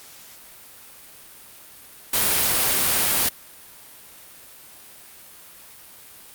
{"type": "noise", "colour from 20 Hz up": "white", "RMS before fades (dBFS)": -20, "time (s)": [2.13, 3.29], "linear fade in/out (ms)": 5, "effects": ["white hiss -45 dBFS RMS until 6.34 s", "Opus 48 kbps"]}